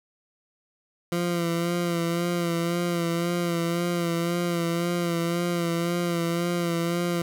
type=tone with vibrato; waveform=20% pulse; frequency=171.4 Hz; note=F3; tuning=32 cents flat; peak=-19 dBFS; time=1.12-7.22 s; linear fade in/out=2 ms; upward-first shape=sine; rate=1.9 Hz; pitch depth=32 cents each way; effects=none